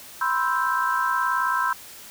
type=chord; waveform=sine; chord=C major seventh; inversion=third; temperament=equal; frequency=987.8 / 1046.5 / 1318.5 / 1568 Hz; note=B5 / C6 / E6 / G6; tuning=0 / 0 / 0 / 0 cents; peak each=-26 dBFS; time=0.21-1.73 s; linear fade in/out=5 ms; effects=white hiss -43 dBFS RMS until 2.1 s